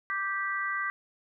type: harmonic tone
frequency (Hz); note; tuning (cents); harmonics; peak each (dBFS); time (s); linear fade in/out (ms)
392; G4; 0; 3 / 4 / 5; -33 / -33 / -33; 0.1-0.9; 0
effects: none